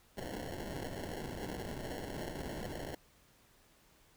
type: noise with sample-and-hold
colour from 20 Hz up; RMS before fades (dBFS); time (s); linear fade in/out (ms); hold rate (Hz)
violet; -42; 0.17-2.95; 5; 1225
effects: pink hiss -66 dBFS RMS until 4.16 s